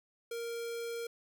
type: tone with notch filter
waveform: square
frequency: 466.2 Hz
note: A#4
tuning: in tune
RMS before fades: -39 dBFS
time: 0.31-1.07 s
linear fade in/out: 5 ms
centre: 990 Hz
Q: 1.3
effects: none